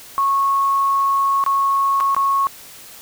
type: tone with dropouts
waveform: sine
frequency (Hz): 1100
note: C#6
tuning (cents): -14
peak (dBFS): -14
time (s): 0.18-2.47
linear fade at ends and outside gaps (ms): 0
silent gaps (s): 1.439-1.463 / 2.002-2.007 / 2.147-2.165
effects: white hiss -40 dBFS RMS until 3.01 s